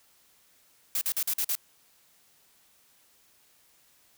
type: noise bursts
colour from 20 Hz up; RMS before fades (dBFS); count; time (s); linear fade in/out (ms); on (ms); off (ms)
blue; -28; 6; 0.95-1.553; 2; 63; 45
effects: white hiss -63 dBFS RMS until 4.17 s